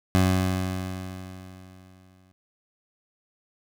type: tone with exponential decay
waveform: 20% pulse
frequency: 93 Hz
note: F#2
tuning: 9 cents sharp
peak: -12 dBFS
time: 0.15-2.32 s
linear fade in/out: 0 ms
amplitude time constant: 470 ms
effects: none